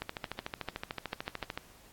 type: click train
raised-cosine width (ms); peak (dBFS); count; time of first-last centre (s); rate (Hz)
0.3; -19; 22; 0.02-1.576; 13.5
effects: pink hiss -58 dBFS RMS until 1.92 s + AAC 64 kbps